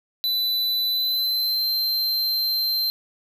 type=tone with pitch glide; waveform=square; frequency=3994 to 4128 Hz; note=B7 to C8; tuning=+19 to -24 cents; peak=-21 dBFS; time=0.24-2.9 s; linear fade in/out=0 ms; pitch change=+57 cents; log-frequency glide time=0.89-1.66 s; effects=8-bit